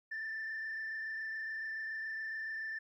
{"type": "tone with frequency modulation", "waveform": "sine", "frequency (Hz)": 1774, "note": "A6", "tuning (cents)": 14, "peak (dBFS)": -36, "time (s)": [0.11, 2.79], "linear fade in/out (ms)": 10, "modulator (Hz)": 27.1, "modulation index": 1.1, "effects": ["tanh soft clip ceiling -35 dBFS", "13-bit"]}